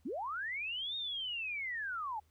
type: linear two-way sweep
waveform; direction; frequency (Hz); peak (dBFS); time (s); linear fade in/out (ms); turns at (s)
sine; up then down; 198.1 to 3729 to 810; -36; 0.05-2.2; 10; 0.96
effects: added 78 Hz sine -67 dBFS peak until 2.3 s + pink hiss -75 dBFS RMS until 2.3 s